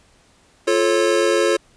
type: chord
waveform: square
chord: F augmented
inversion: none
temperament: just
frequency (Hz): 349.2 / 436.5 / 545.7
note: F4 / A4 / C#5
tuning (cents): 0 / -14 / -27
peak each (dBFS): -20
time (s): 0.67-1.57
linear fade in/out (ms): 10
effects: pink hiss -55 dBFS RMS until 1.76 s + resampled to 22050 Hz